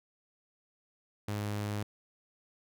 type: tone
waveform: sawtooth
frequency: 103.83 Hz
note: G#2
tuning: in tune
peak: -29 dBFS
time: 1.28-1.83 s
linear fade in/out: 5 ms
effects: none